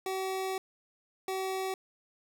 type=tone pair in turn; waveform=25% pulse; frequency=379.9 / 379.9 Hz; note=F#4 / F#4; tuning=+46 / +46 cents; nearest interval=unison; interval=0 cents; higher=neither; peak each=-28 dBFS; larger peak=neither; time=0.06-0.58 / 1.28-1.74 s; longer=first; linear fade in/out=2 ms; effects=none